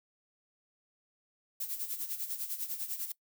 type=noise with tremolo; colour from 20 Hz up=violet; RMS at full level=-35 dBFS; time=1.6-3.12 s; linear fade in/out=5 ms; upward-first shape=sine; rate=10 Hz; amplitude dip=70%; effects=noise-tail reverb RT60 0.1 s tail -21 dB re dry